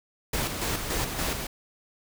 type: noise with tremolo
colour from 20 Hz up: pink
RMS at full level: -28 dBFS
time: 0.33-1.47 s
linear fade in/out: 5 ms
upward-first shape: square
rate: 3.5 Hz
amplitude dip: 45%
effects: none

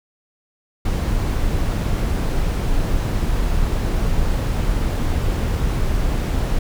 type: noise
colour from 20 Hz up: brown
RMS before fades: -19 dBFS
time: 0.85-6.59 s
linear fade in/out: 5 ms
effects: none

